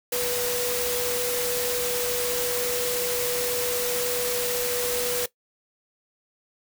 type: tone in noise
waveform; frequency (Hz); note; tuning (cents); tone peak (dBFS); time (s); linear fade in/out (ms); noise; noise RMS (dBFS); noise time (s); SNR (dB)
sine; 490; B4; -14; -27; 0.12-5.26; 5; white; -28; 0.12-5.26; -2
effects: noise-tail reverb RT60 0.1 s tail -18 dB re dry